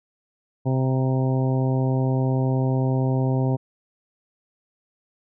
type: harmonic tone with a mistuned harmonic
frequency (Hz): 130.81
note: C3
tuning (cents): 0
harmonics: 1 / 2 / 3 / 4 / 5 / 6 / 7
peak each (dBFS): -20 / -26 / -30 / -32 / -34 / -36 / -37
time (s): 0.65-3.57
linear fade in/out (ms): 20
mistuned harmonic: 7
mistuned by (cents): +24
effects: none